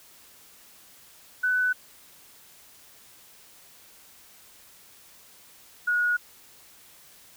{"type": "tone pair in turn", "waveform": "sine", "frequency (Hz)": [1498, 1451.2], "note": ["F#6", "F#6"], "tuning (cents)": [21, -34], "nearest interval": "minor second", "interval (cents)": 55, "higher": "first", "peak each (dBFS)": -21, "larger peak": "neither", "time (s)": [[1.43, 1.73], [5.87, 6.17]], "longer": "neither", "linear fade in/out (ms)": 10, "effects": ["white hiss -53 dBFS RMS until 7.36 s"]}